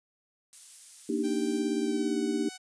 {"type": "noise", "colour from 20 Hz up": "violet", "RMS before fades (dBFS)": -43, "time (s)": [0.53, 1.59], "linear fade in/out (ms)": 0}
{"type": "chord", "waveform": "sine", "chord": "Eb major seventh", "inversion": "second", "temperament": "equal", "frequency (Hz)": [233.1, 293.7, 311.1, 392], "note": ["Bb3", "D4", "Eb4", "G4"], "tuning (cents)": [0, 0, 0, 0], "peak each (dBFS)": -32, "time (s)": [1.09, 2.49], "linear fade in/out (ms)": 5}
{"type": "tone with pitch glide", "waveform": "5% pulse", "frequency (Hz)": [784, 746], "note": ["G5", "F#5"], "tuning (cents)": [0, 14], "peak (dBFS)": -30, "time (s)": [1.23, 2.58], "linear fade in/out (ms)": 20, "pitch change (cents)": -86, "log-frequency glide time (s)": [1.81, 2.17]}
{"effects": ["resampled to 22050 Hz"]}